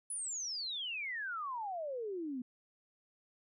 sine exponential sweep, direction down, 10310 to 239.8 Hz, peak -37 dBFS, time 0.1-2.42 s, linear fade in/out 5 ms, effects none

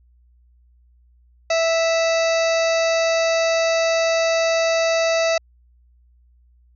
harmonic tone with a mistuned harmonic, 658 Hz, E5, 3 cents flat, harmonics 1 / 2 / 3 / 4 / 6 / 7 / 8 / 9 / 10, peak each -17 / -29 / -28 / -27 / -32 / -31 / -36 / -33 / -37 dBFS, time 1.5-5.38 s, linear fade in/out 5 ms, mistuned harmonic 6, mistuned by -34 cents, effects added 60 Hz sine -52 dBFS peak until 6.75 s

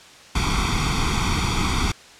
pink noise with comb filter, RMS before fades -21 dBFS, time 0.35-1.92 s, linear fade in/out 5 ms, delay 0.87 ms, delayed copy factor +1, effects white hiss -45 dBFS RMS until 2.19 s + low-pass 6000 Hz 12 dB/octave

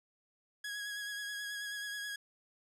sawtooth tone with vibrato, 1661.2 Hz, G#6, in tune, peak -35 dBFS, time 0.64-2.16 s, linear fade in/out 5 ms, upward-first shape sine, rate 9.3 Hz, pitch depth 22 cents each way, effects low-pass 12000 Hz 12 dB/octave

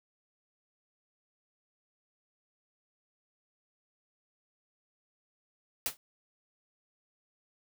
white noise with exponential decay, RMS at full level -27 dBFS, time 5.86-5.97 s, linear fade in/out 1 ms, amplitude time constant 23 ms, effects none

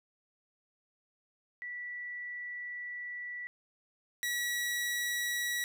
sine / sawtooth tone pair in turn, 1957 / 1931.2 Hz, B6 / B6, -16 / -39 cents, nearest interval unison, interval 23 cents, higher first, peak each -38 / -28 dBFS, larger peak second, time 1.62-3.47 / 4.23-5.64 s, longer first, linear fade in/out 0 ms, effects none

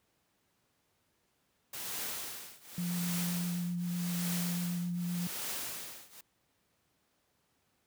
white noise with tremolo, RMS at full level -37 dBFS, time 1.73-6.21 s, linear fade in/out 5 ms, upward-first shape triangle, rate 0.86 Hz, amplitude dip 95%
sine tone with vibrato, 175.3 Hz, F3, 7 cents sharp, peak -32 dBFS, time 2.78-5.27 s, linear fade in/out 0 ms, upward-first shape sine, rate 7.8 Hz, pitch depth 12 cents each way
effects pink hiss -75 dBFS RMS until 7.86 s + high-pass 80 Hz 12 dB/octave

